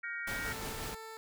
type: chord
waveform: sine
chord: G half-diminished seventh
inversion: third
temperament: just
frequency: 1411.2 / 1568 / 1881.6 / 2258 Hz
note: F6 / G6 / Bb6 / Db7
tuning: +18 / 0 / +16 / +31 cents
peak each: -41 / -46 / -40 / -44 dBFS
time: 0.03-0.53 s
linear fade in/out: 10 ms
type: noise with tremolo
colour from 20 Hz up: pink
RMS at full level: -40 dBFS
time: 0.27-0.95 s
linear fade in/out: 5 ms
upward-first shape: sine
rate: 5.6 Hz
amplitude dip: 25%
type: tone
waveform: 15% pulse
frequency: 444.2 Hz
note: A4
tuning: 16 cents sharp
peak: -38 dBFS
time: 0.45-1.17 s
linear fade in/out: 0 ms
effects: none